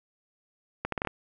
accelerating click train, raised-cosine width 0.5 ms, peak -14 dBFS, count 6, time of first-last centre 0.85-1.073 s, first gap 73 ms, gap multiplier 0.75, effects none

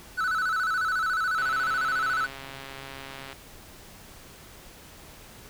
triangle tone with vibrato, 1396.9 Hz, F6, in tune, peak -22 dBFS, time 0.17-2.27 s, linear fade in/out 20 ms, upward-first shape square, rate 14 Hz, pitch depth 110 cents each way
click train, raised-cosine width 0.3 ms, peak -24 dBFS, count 266, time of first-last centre 1.38-3.329 s, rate 136 Hz
effects pink hiss -48 dBFS RMS until 5.49 s

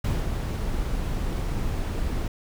brown noise with ADSR envelope, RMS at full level -23 dBFS, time 0.04-2.28 s, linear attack 7 ms, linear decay 210 ms, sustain -4 dB, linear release 4 ms, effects none

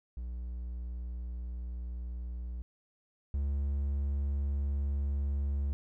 triangle tone pair in turn, 60.4 / 70.16 Hz, B1 / C#2, -38 / +21 cents, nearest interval minor third, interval 259 cents, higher second, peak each -34 / -27 dBFS, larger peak second, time 0.17-2.62 / 3.34-5.73 s, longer first, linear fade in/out 0 ms, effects none

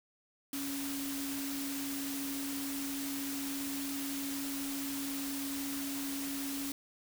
sine tone in noise, 277.2 Hz, C#4, in tune, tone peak -37 dBFS, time 0.53-6.72 s, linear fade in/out 2 ms, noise white, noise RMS -41 dBFS, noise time 0.53-6.72 s, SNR +1 dB, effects none

